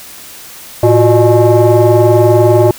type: tone with frequency modulation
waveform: sine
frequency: 130 Hz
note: C3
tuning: 11 cents flat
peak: -3 dBFS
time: 0.83-2.71 s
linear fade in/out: 2 ms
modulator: 240 Hz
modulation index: 2.5
effects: tanh soft clip ceiling -1 dBFS + white hiss -32 dBFS RMS until 2.78 s